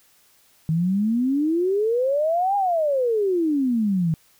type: exponential two-way sweep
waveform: sine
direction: up then down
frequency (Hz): 155.56 to 820 to 155.56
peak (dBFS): -18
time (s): 0.69-4.14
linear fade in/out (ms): 0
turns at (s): 2.56
effects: white hiss -58 dBFS RMS until 4.39 s